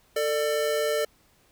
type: tone pair together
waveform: square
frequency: 445.9 / 595.2 Hz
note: A4 / D5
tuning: +23 / +23 cents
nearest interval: perfect fourth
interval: 500 cents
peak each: -27 dBFS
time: 0.16-1.05 s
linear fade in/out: 5 ms
effects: pink hiss -62 dBFS RMS until 1.51 s